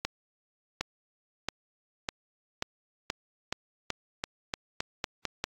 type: accelerating click train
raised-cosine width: 0.2 ms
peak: -12 dBFS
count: 14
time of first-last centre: 0.05-5.44 s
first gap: 760 ms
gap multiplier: 0.89
effects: AAC 64 kbps